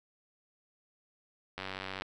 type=click train; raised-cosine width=0.3 ms; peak=-22 dBFS; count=43; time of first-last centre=1.58-2.021 s; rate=95.3 Hz; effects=none